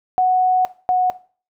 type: tone pair in turn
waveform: sine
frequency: 739 / 733.9 Hz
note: F#5 / F#5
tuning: -2 / -14 cents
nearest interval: unison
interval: 12 cents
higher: first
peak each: -12 / -13 dBFS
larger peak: first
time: 0.18-0.65 / 0.89-1.1 s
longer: first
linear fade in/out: 0 ms
effects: noise-tail reverb RT60 0.4 s tail -18 dB re dry